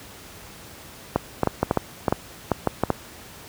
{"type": "clicks", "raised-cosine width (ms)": 1, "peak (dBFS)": -4, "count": 12, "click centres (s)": [1.16, 1.433, 1.473, 1.63, 1.711, 1.773, 2.082, 2.125, 2.517, 2.673, 2.836, 2.903], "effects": ["pink hiss -43 dBFS RMS until 3.48 s", "high-pass 60 Hz 12 dB/octave"]}